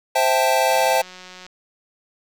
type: chord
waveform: square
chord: A minor seventh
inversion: first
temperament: equal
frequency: 523.3 / 659.3 / 784 / 880 Hz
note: C5 / E5 / G5 / A5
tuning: 0 / 0 / 0 / 0 cents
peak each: -22 dBFS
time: 0.15-1.02 s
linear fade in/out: 10 ms
type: click train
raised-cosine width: 0.2 ms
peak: -23 dBFS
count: 141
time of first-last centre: 0.7-1.465 s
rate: 183 Hz
effects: none

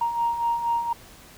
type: beating tone pair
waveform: sine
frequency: 932.3 / 936.5 Hz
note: A#5 / A#5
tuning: 0 / +8 cents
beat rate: 4.2 Hz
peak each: -29 / -22 dBFS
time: 0.01-0.93 s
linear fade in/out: 5 ms
effects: tanh soft clip ceiling -15 dBFS + pink hiss -48 dBFS RMS until 1.37 s

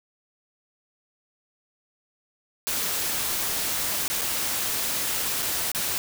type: noise with dropouts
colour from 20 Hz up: white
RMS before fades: -27 dBFS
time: 2.67-5.98 s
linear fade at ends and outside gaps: 0 ms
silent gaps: 4.079-4.1 / 4.212-4.217 / 5.423-5.427 / 5.717-5.748 s
effects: none

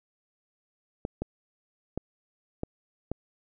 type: clicks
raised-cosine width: 2 ms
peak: -17 dBFS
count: 5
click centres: 1.051 / 1.22 / 1.976 / 2.634 / 3.116 s
effects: none

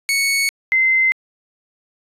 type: tone pair in turn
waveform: sawtooth / sine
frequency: 2217 / 2069 Hz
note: C#7 / C7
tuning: 0 / -20 cents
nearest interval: minor second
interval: 120 cents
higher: first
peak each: -12 dBFS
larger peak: neither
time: 0.09-0.49 / 0.72-1.12 s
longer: neither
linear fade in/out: 0 ms
effects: resampled to 32000 Hz

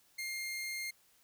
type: tone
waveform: sawtooth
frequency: 2119 Hz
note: C7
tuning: 21 cents sharp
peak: -34 dBFS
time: 0.18-0.91 s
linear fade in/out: 10 ms
effects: white hiss -68 dBFS RMS until 1.23 s

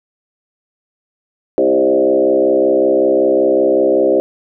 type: tone with frequency modulation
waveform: sine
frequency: 460 Hz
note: A#4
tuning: 23 cents flat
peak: -9 dBFS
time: 1.58-4.2 s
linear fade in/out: 0 ms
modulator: 65.3 Hz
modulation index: 2.3
effects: none

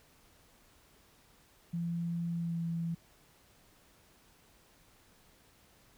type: tone with pitch glide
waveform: sine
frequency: 169.9 to 167.27 Hz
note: F3 to E3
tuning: -47 to +26 cents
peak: -32 dBFS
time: 1.73-2.95 s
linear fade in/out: 10 ms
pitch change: -27 cents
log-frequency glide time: 2.29-2.64 s
effects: pink hiss -64 dBFS RMS until 5.97 s

